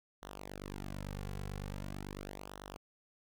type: tone with flanger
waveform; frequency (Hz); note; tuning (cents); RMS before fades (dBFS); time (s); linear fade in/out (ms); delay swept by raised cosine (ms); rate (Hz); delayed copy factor
sawtooth; 49; G1; 0; -44; 0.22-2.77; 10; 0.42 to 3.32; 0.42; -0.85
effects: none